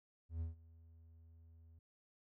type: tone with ADSR envelope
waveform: triangle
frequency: 81.9 Hz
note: E2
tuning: 11 cents flat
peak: -35 dBFS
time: 0.29-1.79 s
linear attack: 120 ms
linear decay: 140 ms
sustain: -22 dB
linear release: 4 ms
effects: none